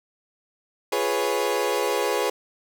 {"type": "chord", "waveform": "30% pulse", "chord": "C# dominant seventh", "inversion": "first", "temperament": "equal", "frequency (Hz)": [349.2, 415.3, 493.9, 554.4], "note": ["E#4", "G#4", "B4", "C#5"], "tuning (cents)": [0, 0, 0, 0], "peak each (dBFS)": [-29, -23, -24, -26], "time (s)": [0.92, 2.3], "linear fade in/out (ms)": 5, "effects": []}